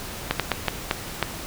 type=slowing click train; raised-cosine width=0.3 ms; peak=-4 dBFS; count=6; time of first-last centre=0.31-1.227 s; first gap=87 ms; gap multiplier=1.38; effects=pink hiss -35 dBFS RMS until 1.46 s